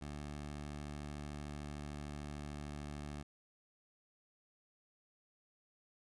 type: tone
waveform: 15% pulse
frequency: 73.42 Hz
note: D2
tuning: in tune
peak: -37 dBFS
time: 0.01-3.23 s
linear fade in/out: 10 ms
effects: resampled to 24000 Hz

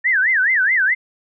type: tone with vibrato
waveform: sine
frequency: 1767 Hz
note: A6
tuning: 7 cents sharp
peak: -13 dBFS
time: 0.04-0.95 s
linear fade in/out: 20 ms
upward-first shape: sine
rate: 4.7 Hz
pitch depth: 290 cents each way
effects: none

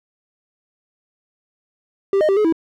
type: tone with pitch steps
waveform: triangle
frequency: 393.1 / 616 / 390.5 / 424.7 / 326.6 Hz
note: G4 / D#5 / G4 / G#4 / E4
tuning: +5 / -17 / -7 / +39 / -16 cents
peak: -11 dBFS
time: 2.13-2.525 s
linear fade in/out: 2 ms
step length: 79 ms
effects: none

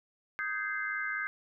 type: chord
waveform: sine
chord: Ab major seventh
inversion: second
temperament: just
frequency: 1245.9 / 1557.4 / 1661.2 / 2077 Hz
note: Eb6 / G6 / Ab6 / C7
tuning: +2 / -12 / 0 / -13 cents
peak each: -40 / -35 / -39 / -37 dBFS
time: 0.39-1.27 s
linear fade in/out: 0 ms
effects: none

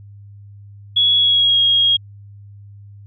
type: tone with pitch glide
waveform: sine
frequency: 3361 to 3273 Hz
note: G#7 to G#7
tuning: +20 to -26 cents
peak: -11 dBFS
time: 0.96-1.97 s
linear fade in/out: 10 ms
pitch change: -46 cents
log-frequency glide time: 1.17-1.59 s
effects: added 101 Hz sine -37 dBFS peak until 3.06 s

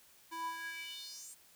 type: tone with high-pass filter sweep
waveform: square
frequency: 329.6 Hz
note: E4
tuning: in tune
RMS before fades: -44 dBFS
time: 0.31-1.35 s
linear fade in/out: 20 ms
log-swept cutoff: 680 to 8800 Hz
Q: 4.6
effects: white hiss -63 dBFS RMS until 1.55 s

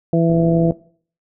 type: harmonic tone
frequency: 166.3 Hz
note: E3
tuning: 16 cents sharp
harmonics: 1 / 2 / 3 / 4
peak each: -15 / -18 / -20 / -21 dBFS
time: 0.13-0.71 s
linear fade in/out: 2 ms
type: click train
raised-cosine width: 2 ms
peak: -18 dBFS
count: 26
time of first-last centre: 0.3-0.721 s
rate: 59.4 Hz
effects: noise-tail reverb RT60 0.5 s tail -21 dB re dry

